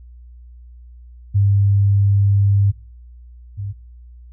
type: tone pair in turn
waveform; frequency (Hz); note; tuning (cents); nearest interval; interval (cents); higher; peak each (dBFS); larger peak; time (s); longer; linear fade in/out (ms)
sine; 100 / 100; G2 / G2; +35 / +35; unison; 0; neither; -11 / -23; first; 1.34-2.72 / 3.57-3.73; first; 20
effects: noise-tail reverb RT60 0.4 s tail -25 dB re dry + added 60 Hz sine -38 dBFS peak until 4.32 s